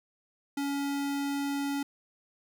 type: tone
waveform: square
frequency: 281.3 Hz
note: C#4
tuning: 26 cents sharp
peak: -30 dBFS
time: 0.57-1.83 s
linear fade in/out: 5 ms
effects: none